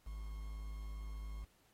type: tone with quantisation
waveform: triangle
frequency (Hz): 52.4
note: G#1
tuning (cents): +16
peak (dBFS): -40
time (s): 0.06-1.45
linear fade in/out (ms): 10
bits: 10
effects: pink hiss -72 dBFS RMS until 1.73 s + AAC 48 kbps